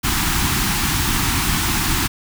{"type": "band-stop noise", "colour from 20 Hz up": "pink", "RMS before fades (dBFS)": -19, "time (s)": [0.03, 2.08], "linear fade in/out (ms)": 20, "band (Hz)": [350, 800], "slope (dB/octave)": 48, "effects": []}